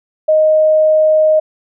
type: tone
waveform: sine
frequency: 622.3 Hz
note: D#5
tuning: in tune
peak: -7 dBFS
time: 0.28-1.4 s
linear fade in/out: 10 ms
effects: none